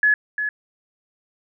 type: tone with echo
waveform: sine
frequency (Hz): 1700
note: G#6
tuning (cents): +40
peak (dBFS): -13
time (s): 0.03-0.14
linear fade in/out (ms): 2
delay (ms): 350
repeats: 1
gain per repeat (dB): -8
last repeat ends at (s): 0.49
effects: none